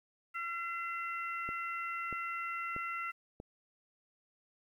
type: harmonic tone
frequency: 680 Hz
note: F5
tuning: 46 cents flat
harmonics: 2 / 3 / 4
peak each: -38 / -41 / -45 dBFS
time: 0.34-3.12 s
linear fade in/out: 20 ms
type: click train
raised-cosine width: 2 ms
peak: -31 dBFS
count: 4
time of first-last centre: 1.49-3.401 s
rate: 1.57 Hz
effects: 11-bit